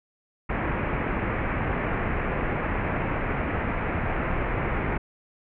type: low-pass noise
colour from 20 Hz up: pink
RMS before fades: -27 dBFS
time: 0.49-4.98 s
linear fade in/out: 10 ms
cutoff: 2400 Hz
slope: 48 dB/octave
effects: none